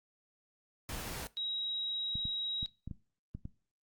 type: noise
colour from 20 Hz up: pink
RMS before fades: -41 dBFS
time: 0.89-1.27 s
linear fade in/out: 0 ms
type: tone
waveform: sine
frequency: 3831 Hz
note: A#7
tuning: 47 cents sharp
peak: -34 dBFS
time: 1.37-2.66 s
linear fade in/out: 0 ms
type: clicks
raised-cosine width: 5 ms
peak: -29 dBFS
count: 7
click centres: 2.155 / 2.254 / 2.629 / 2.876 / 2.912 / 3.35 / 3.454 s
effects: noise-tail reverb RT60 0.3 s tail -19 dB re dry + Opus 48 kbps